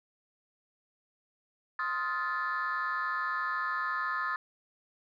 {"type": "chord", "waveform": "sine", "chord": "F dominant seventh", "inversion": "second", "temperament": "just", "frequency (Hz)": [1047.7, 1257.2, 1396.9, 1746.1], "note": ["C6", "Eb6", "F6", "A6"], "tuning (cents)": [2, 18, 0, -14], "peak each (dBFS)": [-35, -33, -37, -33], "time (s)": [1.79, 4.36], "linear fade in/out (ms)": 2, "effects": ["tanh soft clip ceiling -24 dBFS"]}